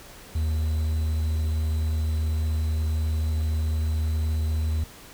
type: tone with quantisation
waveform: triangle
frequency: 78.3 Hz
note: D#2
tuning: 11 cents sharp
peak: -20 dBFS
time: 0.35-4.84 s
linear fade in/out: 5 ms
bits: 8
effects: pink hiss -46 dBFS RMS until 5.13 s